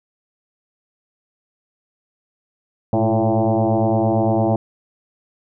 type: tone with frequency modulation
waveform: sine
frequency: 226.4 Hz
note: A3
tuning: 50 cents sharp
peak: -14 dBFS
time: 2.93-4.56 s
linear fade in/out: 2 ms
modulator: 111 Hz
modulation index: 5.2
effects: none